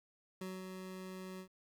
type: tone with ADSR envelope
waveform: 25% pulse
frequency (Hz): 186.7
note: F#3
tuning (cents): +16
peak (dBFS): -37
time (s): 0.41-1.48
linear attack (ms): 4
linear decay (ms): 200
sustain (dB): -4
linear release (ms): 85
effects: 12-bit